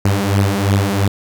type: beating tone pair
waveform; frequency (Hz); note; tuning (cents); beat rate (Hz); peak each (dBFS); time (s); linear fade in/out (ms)
sawtooth; 98 / 100.9; G2 / G#2; 0 / -49; 2.9; -12; 0.05-1.08; 5
effects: none